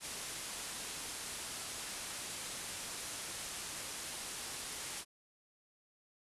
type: low-pass noise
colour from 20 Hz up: white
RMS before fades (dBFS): -44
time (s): 0-5.05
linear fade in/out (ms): 50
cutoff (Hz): 11000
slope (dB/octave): 48
effects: resampled to 32000 Hz